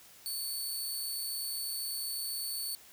15% pulse tone, 4466 Hz, C#8, 12 cents sharp, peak -28 dBFS, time 0.26-2.75 s, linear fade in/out 0 ms, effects white hiss -56 dBFS RMS until 2.92 s

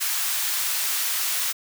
white high-pass noise, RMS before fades -25 dBFS, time 0-1.53 s, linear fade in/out 20 ms, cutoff 1100 Hz, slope 12 dB/octave, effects none

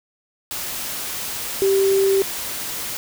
sine tone in noise, 389.5 Hz, G4, 11 cents flat, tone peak -14 dBFS, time 1.62-2.22 s, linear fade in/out 0 ms, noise white, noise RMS -28 dBFS, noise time 0.51-2.97 s, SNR +11 dB, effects none

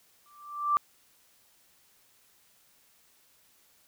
sine tone with exponential growth, 1174.7 Hz, D6, in tune, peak -19 dBFS, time 0.26-0.77 s, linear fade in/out 0 ms, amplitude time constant 110 ms, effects white hiss -64 dBFS RMS until 3.87 s

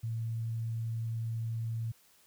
sine tone, 113.8 Hz, A#2, 41 cents flat, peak -32 dBFS, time 0.03-1.92 s, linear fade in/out 10 ms, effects white hiss -64 dBFS RMS until 2.26 s

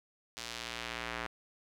square tone with band-pass filter sweep, 58.27 Hz, A#1, in tune, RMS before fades -41 dBFS, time 0.37-1.27 s, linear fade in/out 0 ms, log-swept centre 5000 to 1700 Hz, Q 1, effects none

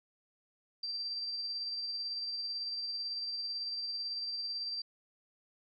sine tone with tremolo, 4698 Hz, D8, in tune, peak -34 dBFS, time 0.83-4.82 s, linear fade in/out 5 ms, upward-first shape sine, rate 18 Hz, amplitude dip 30%, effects none

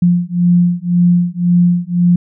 sine beating tone pair, 174.61 / 176.51 Hz, F3 / F3, 0 / +19 cents, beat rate 1.9 Hz, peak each -12 dBFS, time 0.02-2.16 s, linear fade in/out 5 ms, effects none

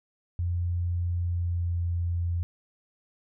sine tone with pitch glide, 87.31 to 86.26 Hz, F2 to F2, 0 to -21 cents, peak -25 dBFS, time 0.39-2.43 s, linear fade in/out 0 ms, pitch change -21 cents, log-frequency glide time 1.21-1.79 s, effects none

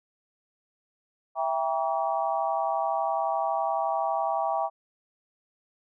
sine chord, E diminished seventh, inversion none, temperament just, 659.3 / 791.1 / 949.3 / 1139.2 Hz, E5 / G5 / Bb5 / Db6, 0 / +16 / +31 / +47 cents, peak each -29 / -28 / -32 / -33 dBFS, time 1.35-4.7 s, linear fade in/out 50 ms, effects none

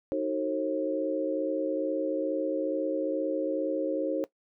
sine chord, D# diminished seventh, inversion none, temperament just, 311.1 / 373.4 / 448 / 537.6 Hz, D#4 / F#4 / A4 / C5, 0 / +16 / +31 / +47 cents, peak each -31 / -35 / -34 / -29 dBFS, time 0.12-4.24 s, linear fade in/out 0 ms, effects noise-tail reverb RT60 0.1 s tail -18 dB re dry

